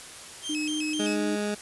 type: tone with vibrato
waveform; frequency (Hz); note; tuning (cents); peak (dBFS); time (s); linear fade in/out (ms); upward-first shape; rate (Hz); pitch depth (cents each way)
sawtooth; 2851; F7; +35; -28; 0.42-1.17; 50; square; 3.9; 180
type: tone with pitch glide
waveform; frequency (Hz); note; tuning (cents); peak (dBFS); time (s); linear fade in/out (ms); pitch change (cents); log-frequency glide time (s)
sine; 303.1 to 305.6; D#4 to D#4; -45 to -31; -28; 0.49-1.36; 10; +14; 0.66-0.76
type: tone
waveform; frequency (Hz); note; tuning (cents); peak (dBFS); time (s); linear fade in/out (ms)
20% pulse; 207.7; G#3; 0; -22; 0.99-1.55; 10
effects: white hiss -43 dBFS RMS until 1.61 s + resampled to 24000 Hz